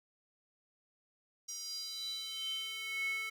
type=tone with high-pass filter sweep; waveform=square; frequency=440 Hz; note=A4; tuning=in tune; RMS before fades=-40 dBFS; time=1.48-3.3 s; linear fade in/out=10 ms; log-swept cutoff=5700 to 1900 Hz; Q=7.9; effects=none